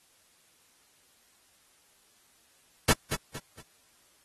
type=noise with echo; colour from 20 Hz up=pink; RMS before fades=-22 dBFS; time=2.88-2.93 s; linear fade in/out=10 ms; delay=230 ms; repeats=3; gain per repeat=-9 dB; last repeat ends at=3.62 s; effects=white hiss -64 dBFS RMS until 4.24 s + AAC 32 kbps